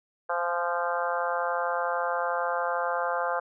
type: harmonic tone with a mistuned harmonic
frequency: 173.5 Hz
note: F3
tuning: 11 cents flat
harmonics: 3 / 4 / 5 / 6 / 7 / 8 / 9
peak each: -31 / -32 / -33 / -34 / -34 / -35 / -36 dBFS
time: 0.29-3.4 s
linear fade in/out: 10 ms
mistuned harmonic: 5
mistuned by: -22 cents
effects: none